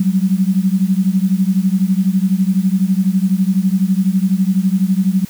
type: beating tone pair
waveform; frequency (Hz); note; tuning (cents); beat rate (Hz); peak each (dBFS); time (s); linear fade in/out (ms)
sine; 184.7 / 196.7; F#3 / G3; -3 / +6; 12; -14 / -15; 0-5.25; 5
effects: white hiss -40 dBFS RMS until 5.29 s